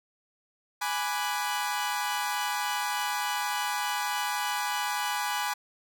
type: chord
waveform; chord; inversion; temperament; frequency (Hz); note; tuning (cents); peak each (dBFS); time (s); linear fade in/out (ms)
sawtooth; G# half-diminished seventh; none; equal; 830.6 / 987.8 / 1174.7 / 1480; G#5 / B5 / D6 / F#6; 0 / 0 / 0 / 0; -28 / -29 / -33 / -33; 0.81-5.54; 10
effects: none